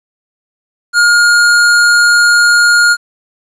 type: tone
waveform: square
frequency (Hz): 1423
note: F6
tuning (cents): +32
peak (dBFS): -6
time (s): 0.93-2.97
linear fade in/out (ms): 50
effects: resampled to 22050 Hz + 8-bit